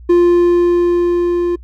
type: tone with level ramp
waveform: triangle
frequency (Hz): 349.2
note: F4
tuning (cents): 0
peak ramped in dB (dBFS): -4 to -11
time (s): 0.09-1.56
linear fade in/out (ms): 10
effects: noise-tail reverb RT60 0.1 s tail -23 dB re dry + added 60 Hz sine -33 dBFS peak until 1.63 s